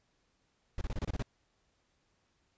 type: noise bursts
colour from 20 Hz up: brown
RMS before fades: -34 dBFS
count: 8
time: 0.78-1.225 s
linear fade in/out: 2 ms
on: 32 ms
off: 27 ms
effects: pink hiss -75 dBFS RMS until 2.57 s + resampled to 16000 Hz